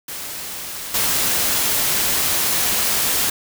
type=noise with level steps; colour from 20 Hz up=white; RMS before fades=-30 / -19 dBFS; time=0.08-3.3 s; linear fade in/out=5 ms; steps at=0.94 s; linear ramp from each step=5 ms; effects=none